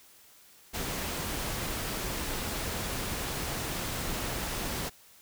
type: noise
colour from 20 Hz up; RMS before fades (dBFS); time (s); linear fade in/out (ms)
pink; -34; 0.73-4.9; 20
effects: white hiss -57 dBFS RMS until 5.21 s